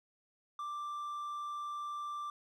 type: tone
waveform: triangle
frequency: 1178 Hz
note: D6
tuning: 5 cents sharp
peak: -36 dBFS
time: 0.59-2.3 s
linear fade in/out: 2 ms
effects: none